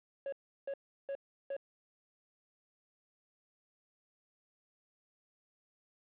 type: tone bursts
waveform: triangle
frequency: 553 Hz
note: C#5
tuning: 4 cents flat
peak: -34 dBFS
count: 4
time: 0.26-1.566 s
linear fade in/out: 2 ms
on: 64 ms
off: 350 ms
effects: resampled to 8000 Hz + 11-bit